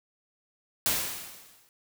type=noise with exponential decay; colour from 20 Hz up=white; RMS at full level=-24 dBFS; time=0.86-1.69 s; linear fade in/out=0 ms; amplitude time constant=180 ms; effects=none